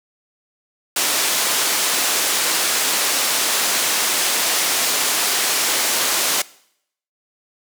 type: low-pass noise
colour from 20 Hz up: white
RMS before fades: -19 dBFS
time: 0.96-6.42 s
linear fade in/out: 5 ms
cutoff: 9900 Hz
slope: 12 dB/octave
effects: noise-tail reverb RT60 0.7 s tail -21 dB re dry + high-pass 300 Hz 12 dB/octave